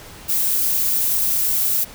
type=noise; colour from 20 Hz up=violet; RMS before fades=-19 dBFS; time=0.28-1.85 s; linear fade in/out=20 ms; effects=pink hiss -40 dBFS RMS until 1.94 s